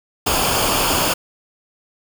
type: noise with comb filter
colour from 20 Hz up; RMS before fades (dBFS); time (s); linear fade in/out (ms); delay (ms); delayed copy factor
pink; -18; 0.26-1.14; 10; 0.51; -0.6
effects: none